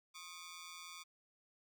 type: ring-modulated tone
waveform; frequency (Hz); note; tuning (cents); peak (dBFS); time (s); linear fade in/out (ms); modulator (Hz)
10% pulse; 1162; D6; -19; -38; 0.14-1.04; 20; 84.6
effects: none